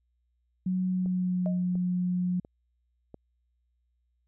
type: tone with pitch glide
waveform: sine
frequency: 184.5 to 179.87 Hz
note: F#3 to F#3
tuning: -5 to -49 cents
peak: -25 dBFS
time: 0.66-2.4 s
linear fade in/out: 5 ms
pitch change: -44 cents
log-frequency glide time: 0.88-1.56 s
type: click train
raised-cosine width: 2 ms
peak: -30 dBFS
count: 4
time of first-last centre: 1.06-3.143 s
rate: 1.44 Hz
type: tone with exponential decay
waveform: sine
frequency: 622.3 Hz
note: D#5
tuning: in tune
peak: -30 dBFS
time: 1.46-1.66 s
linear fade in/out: 0 ms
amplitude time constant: 42 ms
effects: added 60 Hz sine -70 dBFS peak until 4.27 s